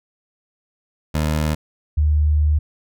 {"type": "tone pair in turn", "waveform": ["20% pulse", "sine"], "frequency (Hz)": [76.9, 75.4], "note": ["D#2", "D2"], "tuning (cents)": [-20, 46], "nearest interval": "unison", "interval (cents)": 34, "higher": "first", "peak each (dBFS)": [-13, -13], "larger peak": "neither", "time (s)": [[1.14, 1.55], [1.97, 2.59]], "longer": "second", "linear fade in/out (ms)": 10, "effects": []}